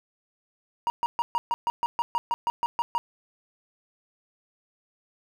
triangle tone bursts, 945 Hz, A#5, 23 cents sharp, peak -20 dBFS, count 14, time 0.87-2.98 s, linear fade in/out 0 ms, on 30 ms, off 130 ms, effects none

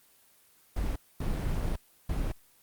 brown noise bursts at uneven times, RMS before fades -30 dBFS, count 3, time 0.76-0.96 / 1.2-1.76 / 2.09-2.32 s, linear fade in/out 5 ms, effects white hiss -62 dBFS RMS until 2.62 s + Opus 24 kbps

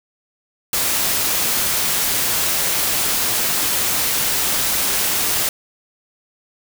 white noise, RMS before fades -19 dBFS, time 0.73-5.49 s, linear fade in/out 2 ms, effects none

